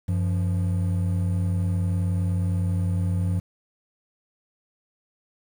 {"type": "tone pair together", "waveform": "triangle", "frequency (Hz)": [94.1, 173.58], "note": ["F#2", "F3"], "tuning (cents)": [30, -10], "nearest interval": "major seventh", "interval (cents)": 1060, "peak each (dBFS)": [-20, -26], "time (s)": [0.08, 3.4], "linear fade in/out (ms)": 10, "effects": ["8-bit"]}